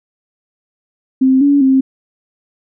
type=tone with pitch steps; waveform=sine; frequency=262.4 / 283.9 / 265.5 Hz; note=C4 / C#4 / C4; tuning=+5 / +41 / +25 cents; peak=-7 dBFS; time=1.21-1.81 s; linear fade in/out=10 ms; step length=200 ms; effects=none